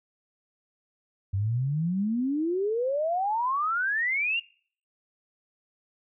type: exponential sweep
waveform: sine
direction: up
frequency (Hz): 93.8 to 2853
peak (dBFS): -24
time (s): 1.33-4.4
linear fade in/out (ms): 10
effects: noise-tail reverb RT60 0.5 s tail -23 dB re dry